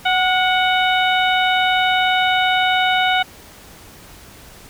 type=harmonic tone with a mistuned harmonic; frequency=743 Hz; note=F#5; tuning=7 cents sharp; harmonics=1 / 2 / 3 / 4 / 5; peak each=-17 / -20 / -22 / -23 / -24 dBFS; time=0.05-3.23 s; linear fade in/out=10 ms; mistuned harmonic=2; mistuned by=-37 cents; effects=pink hiss -42 dBFS RMS until 4.69 s